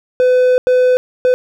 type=tone bursts at uneven times; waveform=triangle; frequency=504 Hz; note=B4; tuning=35 cents sharp; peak=-6 dBFS; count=3; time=0.2-0.58 / 0.67-0.97 / 1.25-1.34 s; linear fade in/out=0 ms; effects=none